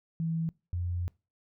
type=tone pair in turn; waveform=sine; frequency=163.7 / 87.98 Hz; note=E3 / F2; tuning=-12 / +13 cents; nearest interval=major seventh; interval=1075 cents; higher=first; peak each=-28 / -29 dBFS; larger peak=first; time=0.2-0.49 / 0.73-1.08 s; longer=second; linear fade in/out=0 ms; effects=noise-tail reverb RT60 0.3 s tail -24 dB re dry